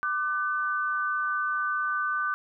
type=tone pair together; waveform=sine; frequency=1186 / 1510.8 Hz; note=D6 / F#6; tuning=+17 / +36 cents; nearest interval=major third; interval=419 cents; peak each=-28 dBFS; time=0.03-2.34 s; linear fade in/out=0 ms; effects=none